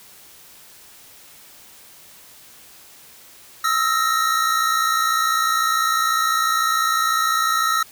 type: tone cluster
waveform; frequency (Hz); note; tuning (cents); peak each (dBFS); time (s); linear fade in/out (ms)
square; 1283 / 1343 / 1861; E6 / E6 / A#6; -47 / +32 / -3; -21 / -22 / -26; 3.64-7.83; 5
effects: white hiss -46 dBFS RMS until 7.91 s